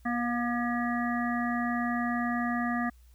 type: harmonic tone with a mistuned harmonic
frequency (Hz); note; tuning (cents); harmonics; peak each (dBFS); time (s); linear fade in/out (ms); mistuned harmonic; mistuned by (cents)
240.3; B3; -47; 1 / 3 / 5 / 7 / 8; -29 / -34 / -36 / -37 / -38; 0.05-2.9; 10; 3; -18
effects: added 60 Hz sine -53 dBFS peak until 3.14 s + white hiss -68 dBFS RMS until 3.14 s